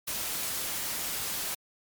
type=noise; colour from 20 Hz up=white; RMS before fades=-33 dBFS; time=0.07-1.55 s; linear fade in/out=10 ms; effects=MP3 96 kbps